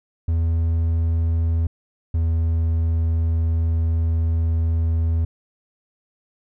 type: tone pair in turn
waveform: triangle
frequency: 82.41 / 81.94 Hz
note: E2 / E2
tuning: 0 / -10 cents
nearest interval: unison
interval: 10 cents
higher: first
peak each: -15 / -15 dBFS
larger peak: neither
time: 0.28-1.67 / 2.14-5.25 s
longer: second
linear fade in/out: 5 ms
effects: none